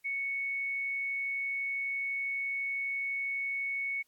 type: tone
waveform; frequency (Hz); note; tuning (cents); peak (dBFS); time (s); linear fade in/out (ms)
sine; 2217; C#7; 0; -31; 0.04-4.03; 20
effects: white hiss -73 dBFS RMS until 4.07 s + AAC 64 kbps